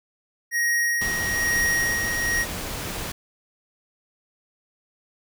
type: tone with tremolo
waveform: square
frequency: 1883 Hz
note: A#6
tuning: 17 cents sharp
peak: -20 dBFS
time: 0.51-2.46 s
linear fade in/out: 50 ms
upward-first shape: sine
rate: 1.1 Hz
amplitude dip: 45%
type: noise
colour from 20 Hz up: pink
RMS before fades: -31 dBFS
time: 1.01-3.12 s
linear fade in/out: 5 ms
effects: none

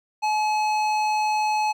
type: tone with hard clipping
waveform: sine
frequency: 854 Hz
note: G#5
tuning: 48 cents sharp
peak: -22 dBFS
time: 0.22-1.73 s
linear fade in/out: 20 ms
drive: 13 dB
effects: none

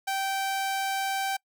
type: tone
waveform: sawtooth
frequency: 778 Hz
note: G5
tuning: 13 cents flat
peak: -23 dBFS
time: 0.07-1.37 s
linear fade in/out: 10 ms
effects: noise-tail reverb RT60 0.1 s tail -26 dB re dry

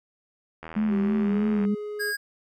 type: click train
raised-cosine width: 0.5 ms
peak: -23 dBFS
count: 84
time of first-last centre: 0.63-1.651 s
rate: 81.3 Hz
type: tone with vibrato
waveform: sine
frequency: 207.7 Hz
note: G#3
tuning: in tune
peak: -21 dBFS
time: 0.76-1.75 s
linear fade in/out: 10 ms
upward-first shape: sine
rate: 3.1 Hz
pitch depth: 65 cents each way
type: tone with pitch glide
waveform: triangle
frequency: 388.2 to 418.5 Hz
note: G4 to G#4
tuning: -17 to +13 cents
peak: -29 dBFS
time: 0.88-2.14 s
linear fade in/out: 50 ms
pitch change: +130 cents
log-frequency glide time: 1.2-1.35 s
type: tone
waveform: square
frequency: 1636 Hz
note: G#6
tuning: 26 cents flat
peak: -27 dBFS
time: 1.99-2.17 s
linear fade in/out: 20 ms
effects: none

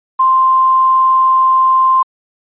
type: tone with quantisation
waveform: sine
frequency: 1046.5 Hz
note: C6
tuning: in tune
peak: -7 dBFS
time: 0.19-2.03 s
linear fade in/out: 10 ms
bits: 6
effects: resampled to 8000 Hz

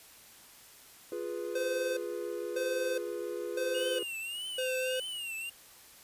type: chord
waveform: triangle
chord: F diminished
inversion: none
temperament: equal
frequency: 349.2 / 415.3 / 493.9 Hz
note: F4 / Ab4 / Cb5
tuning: 0 / 0 / 0 cents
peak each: -37 dBFS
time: 1.12-4.03 s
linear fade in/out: 2 ms
type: tone bursts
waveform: square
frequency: 514 Hz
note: C5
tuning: 31 cents flat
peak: -32 dBFS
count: 4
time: 1.55-5 s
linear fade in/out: 5 ms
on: 420 ms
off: 590 ms
type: tone with vibrato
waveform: square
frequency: 2836 Hz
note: F7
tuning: 26 cents sharp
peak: -37 dBFS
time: 3.74-5.5 s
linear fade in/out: 10 ms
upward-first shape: triangle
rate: 1.7 Hz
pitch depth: 140 cents each way
effects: white hiss -55 dBFS RMS until 6.03 s + resampled to 32000 Hz

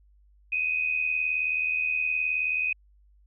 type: tone pair together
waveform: sine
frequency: 2500 / 2579 Hz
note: D#7 / E7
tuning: +8 / -39 cents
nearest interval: minor second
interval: 53 cents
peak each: -25 / -31 dBFS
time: 0.52-2.73 s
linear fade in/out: 5 ms
effects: added 50 Hz sine -56 dBFS peak until 3.26 s

